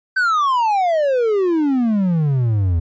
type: exponential sweep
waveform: triangle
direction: down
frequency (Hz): 1561 to 80.5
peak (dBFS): -12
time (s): 0.16-2.8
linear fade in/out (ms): 10
effects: resampled to 16000 Hz